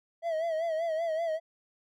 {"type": "tone with vibrato", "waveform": "triangle", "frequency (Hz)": 652, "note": "E5", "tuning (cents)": -19, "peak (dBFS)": -26, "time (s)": [0.22, 1.4], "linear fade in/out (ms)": 50, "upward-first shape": "sine", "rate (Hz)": 5.2, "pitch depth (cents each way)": 74, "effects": []}